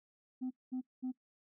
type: tone bursts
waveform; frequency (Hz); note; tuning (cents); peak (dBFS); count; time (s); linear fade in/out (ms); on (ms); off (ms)
sine; 255.7; C4; -40; -33; 3; 0.41-1.121; 20; 97; 210
effects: noise-tail reverb RT60 0.1 s tail -18 dB re dry + tanh soft clip ceiling -33 dBFS